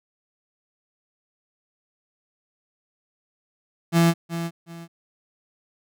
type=tone with echo; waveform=35% pulse; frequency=168 Hz; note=E3; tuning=33 cents sharp; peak=-13 dBFS; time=3.92-4.14 s; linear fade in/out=50 ms; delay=370 ms; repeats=2; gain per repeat=-11 dB; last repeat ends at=4.88 s; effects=none